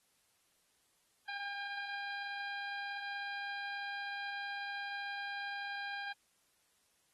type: harmonic tone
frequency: 804 Hz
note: G5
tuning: 44 cents sharp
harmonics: 1 / 2 / 3 / 4 / 5 / 6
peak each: -44 / -41 / -49 / -52 / -52 / -59 dBFS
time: 1.28-6.13 s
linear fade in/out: 10 ms
effects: white hiss -74 dBFS RMS until 7.13 s + AAC 32 kbps